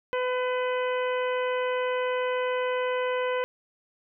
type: harmonic tone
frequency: 503 Hz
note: B4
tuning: 32 cents sharp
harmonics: 1 / 2 / 3 / 4 / 5 / 6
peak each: -26 / -32 / -36 / -38 / -40 / -42 dBFS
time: 0.13-3.44 s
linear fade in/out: 0 ms
effects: none